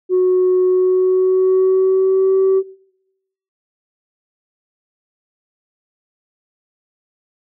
sine tone with pitch glide, 367.5 to 382.7 Hz, F#4 to G4, -12 to -42 cents, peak -9 dBFS, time 0.09-2.63 s, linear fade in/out 50 ms, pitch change +70 cents, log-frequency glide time 0.65-2.36 s, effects noise-tail reverb RT60 0.9 s tail -23 dB re dry + tanh soft clip ceiling -8 dBFS

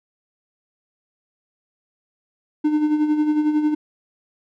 triangle tone with tremolo, 302.5 Hz, D#4, 49 cents flat, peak -12 dBFS, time 2.64-3.75 s, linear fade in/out 10 ms, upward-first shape sine, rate 11 Hz, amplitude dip 55%, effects none

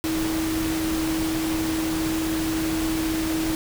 sine tone in noise, 320 Hz, D#4, 49 cents sharp, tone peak -23 dBFS, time 0.04-3.55 s, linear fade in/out 0 ms, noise pink, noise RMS -30 dBFS, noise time 0.04-3.55 s, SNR +4 dB, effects none

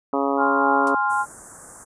harmonic tone, 138.9 Hz, C#3, 4 cents sharp, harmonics 2 / 3 / 4 / 5 / 6 / 7 / 8 / 9, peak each -24 / -26 / -27 / -28 / -29 / -29 / -30 / -31 dBFS, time 0.13-0.95 s, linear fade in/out 2 ms
sine chord, F minor, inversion first, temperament equal, 830.6 / 1046.5 / 1396.9 Hz, Ab5 / C6 / F6, 0 / 0 / 0 cents, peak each -23 dBFS, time 0.37-1.26 s, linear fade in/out 50 ms
blue noise with exponential decay, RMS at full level -31 dBFS, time 0.87-0.95 s, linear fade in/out 1 ms, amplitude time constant 17 ms
white band-stop noise, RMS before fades -38 dBFS, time 1.09-1.85 s, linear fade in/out 20 ms, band 1600 to 6900 Hz, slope 48 dB/octave
effects resampled to 22050 Hz

